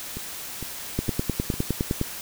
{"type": "two click trains", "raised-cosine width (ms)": 3, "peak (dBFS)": [-20, -10], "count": [4, 11], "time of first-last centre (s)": [[0.17, 1.54], [0.99, 2.014]], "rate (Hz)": [2.19, 9.77], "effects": ["white hiss -36 dBFS RMS until 2.21 s"]}